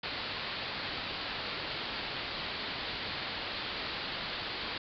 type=low-pass noise; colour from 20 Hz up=white; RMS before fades=-38 dBFS; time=0.03-4.78 s; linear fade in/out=5 ms; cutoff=4700 Hz; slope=96 dB/octave; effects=none